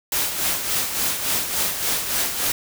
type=noise with tremolo; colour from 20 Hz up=white; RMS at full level=-21 dBFS; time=0.12-2.52 s; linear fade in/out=2 ms; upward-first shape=sine; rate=3.5 Hz; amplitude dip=55%; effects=none